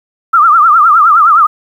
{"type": "tone with vibrato", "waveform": "sine", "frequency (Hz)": 1271, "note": "D#6", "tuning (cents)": 36, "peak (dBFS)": -3, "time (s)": [0.33, 1.47], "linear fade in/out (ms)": 10, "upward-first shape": "triangle", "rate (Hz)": 9.7, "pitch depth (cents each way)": 170, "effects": ["7-bit"]}